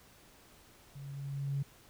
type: tone with level ramp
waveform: sine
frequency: 139.3 Hz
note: C#3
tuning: 9 cents sharp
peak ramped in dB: -44 to -29 dBFS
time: 0.95-1.63 s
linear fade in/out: 10 ms
effects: tanh soft clip ceiling -25 dBFS + pink hiss -60 dBFS RMS until 1.89 s